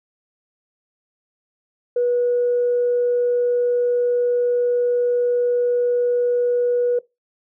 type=tone; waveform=sine; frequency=486.4 Hz; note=B4; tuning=26 cents flat; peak=-15 dBFS; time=1.96-6.99 s; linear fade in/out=5 ms; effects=noise-tail reverb RT60 0.2 s tail -20 dB re dry + tanh soft clip ceiling -11 dBFS